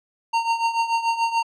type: tone with tremolo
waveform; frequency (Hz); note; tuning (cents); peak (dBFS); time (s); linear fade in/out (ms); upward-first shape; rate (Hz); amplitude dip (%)
square; 919; A#5; -25; -17; 0.33-1.43; 10; triangle; 6.9; 80
effects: low-pass 5000 Hz 12 dB/octave